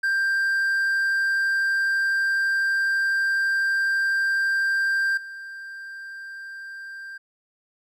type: tone with level steps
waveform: triangle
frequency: 1583 Hz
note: G6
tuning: 17 cents sharp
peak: -18 / -33 dBFS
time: 0.03-7.18 s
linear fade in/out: 10 ms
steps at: 5.17 s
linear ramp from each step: 5 ms
effects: none